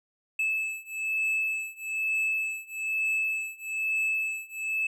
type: beating tone pair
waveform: triangle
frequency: 2612 / 2613.1 Hz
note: E7 / E7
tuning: -17 / -16 cents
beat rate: 1.1 Hz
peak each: -29 / -28 dBFS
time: 0.39-4.87 s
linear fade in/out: 5 ms
effects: none